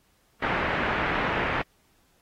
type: low-pass noise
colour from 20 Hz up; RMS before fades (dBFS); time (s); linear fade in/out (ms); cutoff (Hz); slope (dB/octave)
white; -27; 0.42-1.62; 5; 2100; 24
effects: pink hiss -66 dBFS RMS until 2.21 s + AAC 48 kbps